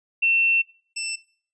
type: tone pair in turn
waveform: sine / 15% pulse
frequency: 2700 / 2672 Hz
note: E7 / E7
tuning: +41 / +23 cents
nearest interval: unison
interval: 18 cents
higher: first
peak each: -17 / -19 dBFS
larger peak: first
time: 0.22-0.62 / 0.96-1.16 s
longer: first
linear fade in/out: 10 ms
effects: noise-tail reverb RT60 0.5 s tail -21 dB re dry + resampled to 22050 Hz